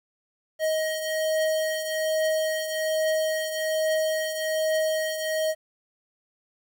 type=beating tone pair; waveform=square; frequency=629 / 630.2 Hz; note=D#5 / D#5; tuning=+19 / +22 cents; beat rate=1.2 Hz; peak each=-25 / -32 dBFS; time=0.59-5.55 s; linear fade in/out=50 ms; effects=10-bit